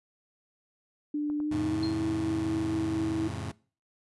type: tone with pitch glide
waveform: sine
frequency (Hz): 296.3 to 323.1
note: D4 to E4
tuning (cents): +15 to -35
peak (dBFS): -27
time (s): 1.14-3.28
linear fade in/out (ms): 5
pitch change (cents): +150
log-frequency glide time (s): 1.38-1.87
type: clicks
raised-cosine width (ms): 1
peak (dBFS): -32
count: 3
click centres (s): 1.3 / 1.402 / 2.74
type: chord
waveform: sawtooth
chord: F augmented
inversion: none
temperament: just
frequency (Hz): 87.31 / 109.13 / 136.42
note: F2 / A2 / C#3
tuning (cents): 0 / -14 / -27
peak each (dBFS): -34 / -33 / -35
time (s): 1.51-3.52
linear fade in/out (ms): 10
type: tone with exponential decay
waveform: sine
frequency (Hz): 4209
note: C8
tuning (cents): +9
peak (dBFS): -33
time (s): 1.83-2.03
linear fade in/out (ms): 1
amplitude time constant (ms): 43
effects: noise-tail reverb RT60 0.4 s tail -22 dB re dry + resampled to 24000 Hz